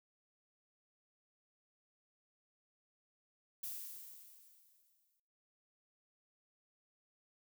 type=noise with exponential decay; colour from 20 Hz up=violet; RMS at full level=-42 dBFS; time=3.63-5.2 s; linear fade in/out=5 ms; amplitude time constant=340 ms; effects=noise-tail reverb RT60 1.0 s tail -23 dB re dry